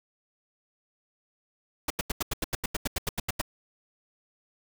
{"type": "noise bursts", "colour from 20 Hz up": "pink", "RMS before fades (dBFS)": -28, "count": 15, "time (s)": [1.88, 3.415], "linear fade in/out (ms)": 5, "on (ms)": 23, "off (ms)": 85, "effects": []}